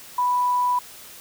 sine tone, 987.8 Hz, B5, in tune, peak -18 dBFS, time 0.18-0.79 s, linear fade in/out 5 ms, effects white hiss -43 dBFS RMS until 1.2 s

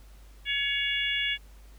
harmonic tone with a mistuned harmonic, 565 Hz, C#5, 33 cents sharp, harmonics 3 / 4 / 5 / 6, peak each -33 / -30 / -31 / -32 dBFS, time 0.45-1.38 s, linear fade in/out 50 ms, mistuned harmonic 4, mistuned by -20 cents, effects added 50 Hz sine -48 dBFS peak until 1.78 s + pink hiss -60 dBFS RMS until 1.78 s

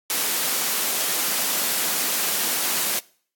white high-pass noise, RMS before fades -23 dBFS, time 0.1-2.99 s, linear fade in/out 0 ms, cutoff 180 Hz, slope 24 dB/octave, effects noise-tail reverb RT60 0.5 s tail -23 dB re dry + AAC 64 kbps

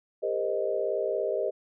sine chord, C minor seventh, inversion second, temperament equal with one note detuned, 401.9 / 466.2 / 523.3 / 622.3 Hz, G4 / Bb4 / C5 / Eb5, +43 / 0 / 0 / 0 cents, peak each -31 / -33 / -32 / -30 dBFS, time 0.22-1.51 s, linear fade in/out 20 ms, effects none

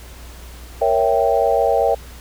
sine chord, A# diminished seventh, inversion none, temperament equal, 466.2 / 554.4 / 659.3 / 784 Hz, A#4 / C#5 / E5 / G5, 0 / 0 / 0 / 0 cents, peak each -19 dBFS, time 0.81-1.95 s, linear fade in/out 10 ms, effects added 60 Hz sine -36 dBFS peak until 2.2 s + pink hiss -42 dBFS RMS until 2.2 s

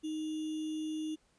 sine tone with sample-and-hold, 311.1 Hz, D#4, in tune, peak -34 dBFS, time 0.03-1.16 s, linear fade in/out 20 ms, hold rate 3150 Hz, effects pink hiss -71 dBFS RMS until 1.38 s + resampled to 22050 Hz

